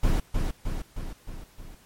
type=noise with echo; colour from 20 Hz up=brown; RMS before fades=-21 dBFS; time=0.03-0.2 s; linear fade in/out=5 ms; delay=310 ms; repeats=5; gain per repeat=-4 dB; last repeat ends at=1.75 s; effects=pink hiss -57 dBFS RMS until 1.85 s + MP3 64 kbps